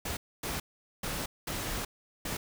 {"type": "noise bursts at uneven times", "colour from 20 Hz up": "pink", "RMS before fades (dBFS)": -35, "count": 5, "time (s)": [[0.05, 0.17], [0.43, 0.6], [1.03, 1.26], [1.47, 1.85], [2.25, 2.37]], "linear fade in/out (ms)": 5, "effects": []}